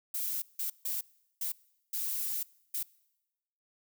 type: noise bursts at uneven times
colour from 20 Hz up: violet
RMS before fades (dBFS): -34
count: 6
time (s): 0.14-0.42 / 0.59-0.7 / 0.85-1.01 / 1.41-1.52 / 1.93-2.43 / 2.74-2.83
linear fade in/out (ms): 5
effects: noise-tail reverb RT60 1.0 s tail -24 dB re dry